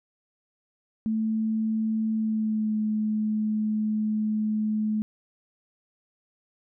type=tone with pitch glide; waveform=sine; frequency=220 to 214.7 Hz; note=A3 to A3; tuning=0 to -42 cents; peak=-23 dBFS; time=1.06-5.02 s; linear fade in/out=0 ms; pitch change=-42 cents; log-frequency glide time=2.13-2.77 s; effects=none